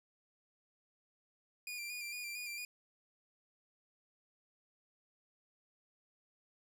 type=tone with vibrato; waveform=sawtooth; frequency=2406 Hz; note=D7; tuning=41 cents sharp; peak=-38 dBFS; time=1.67-2.65 s; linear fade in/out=2 ms; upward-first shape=square; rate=4.4 Hz; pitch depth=32 cents each way; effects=none